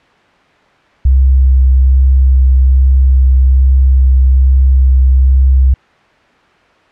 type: tone with vibrato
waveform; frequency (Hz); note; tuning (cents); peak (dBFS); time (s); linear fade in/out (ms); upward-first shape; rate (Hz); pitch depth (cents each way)
sine; 65.41; C2; 0; -4; 1.05-5.74; 5; sine; 1.2; 13
effects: white hiss -47 dBFS RMS until 6.91 s + low-pass 2000 Hz 12 dB/octave